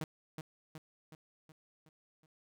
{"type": "tone with echo", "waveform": "sawtooth", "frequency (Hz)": 157, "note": "D#3", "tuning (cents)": 16, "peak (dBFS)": -32, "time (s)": [0.01, 0.04], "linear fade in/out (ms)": 2, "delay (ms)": 370, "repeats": 6, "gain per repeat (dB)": -5, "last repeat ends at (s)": 2.26, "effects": []}